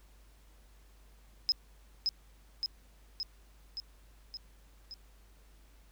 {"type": "tone with echo", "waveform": "sine", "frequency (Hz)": 5110, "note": "D#8", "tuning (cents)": 45, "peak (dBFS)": -24, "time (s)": [1.49, 1.52], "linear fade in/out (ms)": 0, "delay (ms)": 570, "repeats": 6, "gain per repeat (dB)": -3, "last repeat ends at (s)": 4.94, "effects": ["added 50 Hz sine -57 dBFS peak until 5.91 s", "pink hiss -66 dBFS RMS until 5.91 s"]}